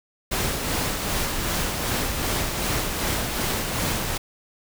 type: noise with tremolo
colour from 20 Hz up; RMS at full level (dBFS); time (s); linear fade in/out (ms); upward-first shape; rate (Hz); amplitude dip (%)
pink; -24; 0.31-4.18; 10; sine; 2.6; 35
effects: none